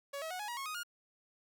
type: tone with pitch steps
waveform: sawtooth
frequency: 562 / 641.9 / 733 / 837.2 / 956.1 / 1092 / 1247.2 / 1424.4 Hz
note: C#5 / E5 / F#5 / G#5 / A#5 / C#6 / D#6 / F6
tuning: +24 / -46 / -16 / +14 / +44 / -26 / +4 / +34 cents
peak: -35 dBFS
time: 0.13-0.834 s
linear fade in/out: 10 ms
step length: 88 ms
effects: none